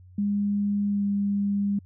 sine tone with pitch glide, 203.5 to 201.4 Hz, G#3 to G3, -35 to +47 cents, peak -22 dBFS, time 0.18-1.79 s, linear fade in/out 5 ms, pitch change -18 cents, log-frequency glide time 0.88-1.04 s, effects added 91 Hz sine -47 dBFS peak until 1.85 s

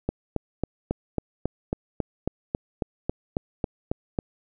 click train, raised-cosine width 2 ms, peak -11 dBFS, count 16, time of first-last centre 0.09-4.188 s, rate 3.66 Hz, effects none

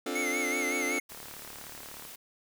sawtooth chord, D minor seventh, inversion third, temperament just, 264.3 / 293.7 / 352.4 / 440.5 Hz, C4 / D4 / F4 / A4, +18 / 0 / +16 / +2 cents, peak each -33 dBFS, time 0.06-0.99 s, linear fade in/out 5 ms
square tone with vibrato, 2142 Hz, C7, 40 cents sharp, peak -31 dBFS, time 0.15-1 s, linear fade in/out 5 ms, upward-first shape sine, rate 5.3 Hz, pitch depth 74 cents each way
white noise, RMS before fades -46 dBFS, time 1.09-2.16 s, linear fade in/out 10 ms
click train, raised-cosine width 0.5 ms, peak -31 dBFS, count 35, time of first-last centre 1.12-2.052 s, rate 36.5 Hz
effects none

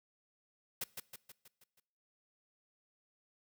white noise with echo, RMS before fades -38 dBFS, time 0.81-0.84 s, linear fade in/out 5 ms, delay 160 ms, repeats 6, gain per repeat -5 dB, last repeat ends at 1.8 s, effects noise-tail reverb RT60 0.8 s tail -22 dB re dry

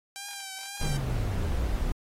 5% pulse tone with vibrato, 787 Hz, G5, 7 cents sharp, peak -25 dBFS, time 0.16-0.97 s, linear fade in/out 0 ms, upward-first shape triangle, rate 2 Hz, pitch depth 53 cents each way
brown noise, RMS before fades -30 dBFS, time 0.81-1.92 s, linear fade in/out 2 ms
sine linear sweep, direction down, 155.56 to 30.28 Hz, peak -29 dBFS, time 0.83-1.89 s, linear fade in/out 10 ms
effects AAC 48 kbps

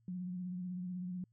sine tone with vibrato, 180.8 Hz, F#3, 40 cents flat, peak -38 dBFS, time 0.08-1.24 s, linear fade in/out 2 ms, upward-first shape sine, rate 16 Hz, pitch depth 38 cents each way, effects added 114 Hz sine -69 dBFS peak until 1.32 s

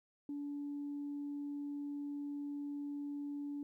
sine tone, 287.5 Hz, D4, 37 cents flat, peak -38 dBFS, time 0.29-3.63 s, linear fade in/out 2 ms, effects tanh soft clip ceiling -35 dBFS + 13-bit

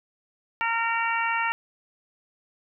harmonic tone, 459.4 Hz, A#4, 25 cents flat, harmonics 2 / 3 / 4 / 5 / 6, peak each -27 / -29 / -30 / -31 / -32 dBFS, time 0.61-1.52 s, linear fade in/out 0 ms, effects none

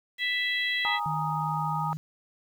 harmonic tone, 659.3 Hz, E5, in tune, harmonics 3 / 4 / 5 / 6, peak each -27 / -37 / -32 / -36 dBFS, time 0.18-1 s, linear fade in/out 50 ms
sine chord, Ab suspended second, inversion none, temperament equal, 830.6 / 932.3 / 1244.5 Hz, Ab5 / Bb5 / Eb6, 0 / 0 / 0 cents, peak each -32 dBFS, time 0.85-1.93 s, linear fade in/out 0 ms
sine tone with pitch glide, 155.56 to 156.64 Hz, D#3 to D#3, 0 to +12 cents, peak -31 dBFS, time 1.06-1.97 s, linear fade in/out 0 ms, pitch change +12 cents, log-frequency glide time 1.62-1.77 s
effects 9-bit

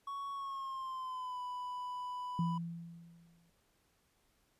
triangle tone with pitch glide, 1114 to 992.5 Hz, C#6 to B5, +8 to +8 cents, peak -37 dBFS, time 0.07-2.58 s, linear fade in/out 5 ms, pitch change -200 cents, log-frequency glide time 0.33-1.4 s
sine tone with exponential decay, 168.8 Hz, E3, 41 cents sharp, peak -29 dBFS, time 2.39-3.5 s, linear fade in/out 2 ms, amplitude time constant 240 ms
effects pink hiss -74 dBFS RMS until 4.59 s + resampled to 32000 Hz

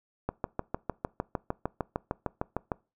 click train, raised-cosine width 1 ms, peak -15 dBFS, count 17, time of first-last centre 0.29-2.718 s, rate 6.59 Hz, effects noise-tail reverb RT60 0.3 s tail -23 dB re dry

